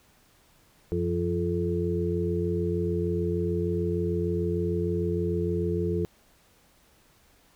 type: harmonic tone with a mistuned harmonic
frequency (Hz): 86.6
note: F2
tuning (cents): -14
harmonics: 1 / 2 / 4 / 5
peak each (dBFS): -30 / -30 / -30 / -30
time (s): 0.92-6.05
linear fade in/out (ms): 0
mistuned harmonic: 1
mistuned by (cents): +65
effects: pink hiss -61 dBFS RMS until 7.55 s